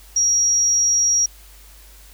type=tone; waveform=sine; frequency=5680 Hz; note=F8; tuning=28 cents sharp; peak=-14 dBFS; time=0.16-1.26 s; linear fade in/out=5 ms; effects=added 50 Hz sine -44 dBFS peak until 2.13 s + white hiss -48 dBFS RMS until 2.13 s